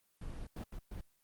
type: noise bursts at uneven times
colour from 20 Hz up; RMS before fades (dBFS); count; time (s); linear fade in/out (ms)
brown; -43; 4; 0.21-0.47 / 0.56-0.64 / 0.72-0.79 / 0.91-1.01; 5
effects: white hiss -75 dBFS RMS until 1.23 s + Opus 24 kbps